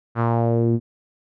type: tone with low-pass filter sweep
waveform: sawtooth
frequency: 116.54 Hz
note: A#2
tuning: in tune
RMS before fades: -19 dBFS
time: 0.15-0.8 s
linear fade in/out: 50 ms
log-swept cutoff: 1400 to 270 Hz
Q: 2.7
effects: none